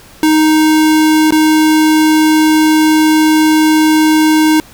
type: tone with dropouts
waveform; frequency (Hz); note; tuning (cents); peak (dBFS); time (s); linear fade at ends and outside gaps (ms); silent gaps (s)
square; 311.4; D#4; +2; -7; 0.23-4.6; 1; 1.307-1.323
effects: pink hiss -39 dBFS RMS until 4.73 s